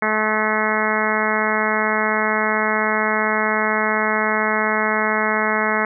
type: harmonic tone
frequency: 215.7 Hz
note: A3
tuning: 34 cents flat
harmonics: 1 / 2 / 3 / 4 / 5 / 6 / 7 / 8 / 9 / 10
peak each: -26 / -26 / -26 / -26 / -26 / -26 / -26 / -26 / -26 / -26 dBFS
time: 0.02-5.85 s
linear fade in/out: 2 ms
effects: none